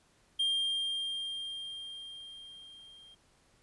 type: tone with level ramp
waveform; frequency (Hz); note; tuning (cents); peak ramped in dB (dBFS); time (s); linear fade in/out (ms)
triangle; 3198; G7; +34; -25 to -52; 0.39-3.15; 10
effects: pink hiss -67 dBFS RMS until 3.62 s + resampled to 24000 Hz